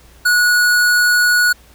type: tone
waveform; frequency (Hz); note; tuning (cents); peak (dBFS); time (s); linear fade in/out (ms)
square; 1461; F#6; -22; -11; 0.25-1.53; 10
effects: added 60 Hz sine -46 dBFS peak until 1.74 s + pink hiss -48 dBFS RMS until 1.74 s